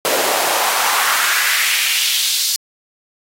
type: noise with high-pass filter sweep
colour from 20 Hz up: pink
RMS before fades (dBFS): -17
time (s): 0.05-2.56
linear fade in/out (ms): 0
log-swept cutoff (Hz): 440 to 4800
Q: 1.9
effects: AAC 48 kbps